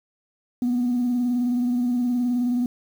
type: tone with vibrato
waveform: sine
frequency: 244.9 Hz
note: B3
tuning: 14 cents flat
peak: -18 dBFS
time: 0.62-2.66 s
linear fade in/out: 2 ms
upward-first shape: sine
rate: 19 Hz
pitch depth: 36 cents each way
effects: tanh soft clip ceiling -17 dBFS + 8-bit